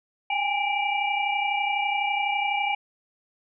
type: tone cluster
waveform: sine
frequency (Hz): 801 / 833 / 2343 / 2868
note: G5 / G#5 / D7 / F7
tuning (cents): +37 / +5 / -5 / +45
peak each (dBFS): -27 / -29 / -27 / -34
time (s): 0.3-2.75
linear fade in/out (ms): 5
effects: none